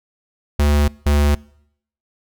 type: tone pair in turn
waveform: square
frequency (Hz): 73.2 / 72.78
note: D2 / D2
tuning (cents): -5 / -15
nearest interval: unison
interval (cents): 10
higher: first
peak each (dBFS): -13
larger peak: neither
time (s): 0.59-0.88 / 1.06-1.35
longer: neither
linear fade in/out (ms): 5
effects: noise-tail reverb RT60 0.7 s tail -24 dB re dry